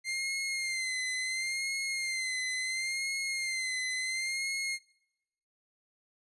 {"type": "tone with vibrato", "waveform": "sawtooth", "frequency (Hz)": 2093, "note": "C7", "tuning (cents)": 0, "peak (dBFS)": -28, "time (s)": [0.04, 4.79], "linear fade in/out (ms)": 50, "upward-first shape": "sine", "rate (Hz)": 0.72, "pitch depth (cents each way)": 57, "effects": ["noise-tail reverb RT60 0.9 s tail -26 dB re dry", "resampled to 24000 Hz"]}